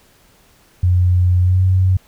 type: tone with pitch glide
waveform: sine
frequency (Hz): 90 to 93.17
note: F#2 to F#2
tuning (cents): -47 to +13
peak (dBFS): -10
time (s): 0.83-1.97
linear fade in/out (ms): 5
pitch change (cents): +60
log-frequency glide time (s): 1.41-1.62
effects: pink hiss -52 dBFS RMS until 2.07 s